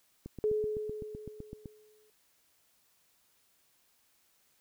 click train, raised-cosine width 3 ms, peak -29 dBFS, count 12, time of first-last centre 0.26-1.658 s, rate 7.87 Hz
sine tone with exponential decay, 426.8 Hz, G#4, 47 cents sharp, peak -25 dBFS, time 0.44-2.1 s, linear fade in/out 0 ms, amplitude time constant 360 ms
effects white hiss -70 dBFS RMS until 4.6 s

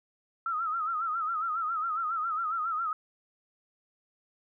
sine tone with vibrato, 1301 Hz, E6, 23 cents flat, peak -28 dBFS, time 0.46-2.93 s, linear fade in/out 2 ms, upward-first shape sine, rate 7.3 Hz, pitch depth 100 cents each way, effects none

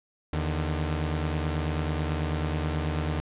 sawtooth tone pair together, 79.61 / 150 Hz, D#2 / D3, +40 / +37 cents, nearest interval major seventh, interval 1097 cents, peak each -24 / -27 dBFS, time 0.33-3.2 s, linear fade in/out 0 ms, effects resampled to 8000 Hz + 10-bit

